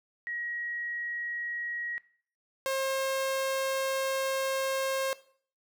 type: tone pair in turn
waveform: sine / sawtooth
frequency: 1900 / 534.7 Hz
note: A#6 / C5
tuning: +33 / +37 cents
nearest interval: octave + minor seventh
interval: 2196 cents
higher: first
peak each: -33 / -24 dBFS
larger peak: second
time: 0.27-1.98 / 2.66-5.13 s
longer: second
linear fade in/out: 0 ms
effects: noise-tail reverb RT60 0.5 s tail -18 dB re dry